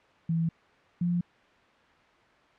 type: tone pair in turn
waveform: sine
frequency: 164.81 / 174.61 Hz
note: E3 / F3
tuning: 0 / 0 cents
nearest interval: minor second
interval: 100 cents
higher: second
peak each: -24 dBFS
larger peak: neither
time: 0.29-0.49 / 1.01-1.21 s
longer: neither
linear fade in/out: 5 ms
effects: white hiss -59 dBFS RMS until 2.58 s + low-pass 2000 Hz 12 dB/octave